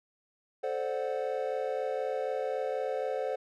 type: chord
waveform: triangle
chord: D dominant seventh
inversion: second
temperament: equal with one note detuned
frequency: 436.7 / 523.3 / 587.3 / 740 Hz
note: A4 / C5 / D5 / F#5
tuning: -13 / 0 / 0 / 0 cents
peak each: -34 / -31 / -36 / -36 dBFS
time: 0.63-3.36 s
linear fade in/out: 10 ms
effects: none